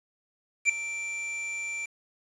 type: tone with ADSR envelope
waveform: square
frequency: 2349 Hz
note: D7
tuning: in tune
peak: -17 dBFS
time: 0.65-1.86 s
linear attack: 44 ms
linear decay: 3 ms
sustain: -15 dB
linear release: 9 ms
effects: resampled to 22050 Hz + 8-bit